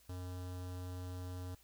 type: tone with notch filter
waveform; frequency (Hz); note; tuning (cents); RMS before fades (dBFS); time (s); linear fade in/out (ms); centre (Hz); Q
square; 90.6; F#2; -36; -44; 0.09-1.55; 5; 2200; 1.4
effects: added 56 Hz sine -70 dBFS peak until 1.63 s + white hiss -67 dBFS RMS until 1.63 s